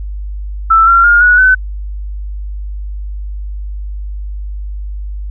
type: tone with pitch steps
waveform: sine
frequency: 1327 / 1371.4 / 1417.3 / 1464.8 / 1513.8 Hz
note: E6 / F6 / F6 / F#6 / F#6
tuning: +11 / -32 / +25 / -18 / +39 cents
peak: -4 dBFS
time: 0.7-1.55 s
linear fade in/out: 10 ms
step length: 170 ms
effects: added 50 Hz sine -19 dBFS peak until 5.3 s